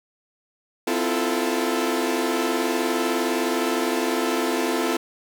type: chord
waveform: sawtooth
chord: F major seventh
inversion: second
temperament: equal with one note detuned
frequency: 256.8 / 329.6 / 349.2 / 440 Hz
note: C4 / E4 / F4 / A4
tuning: -32 / 0 / 0 / 0 cents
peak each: -23 dBFS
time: 0.87-4.97 s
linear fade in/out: 5 ms
effects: none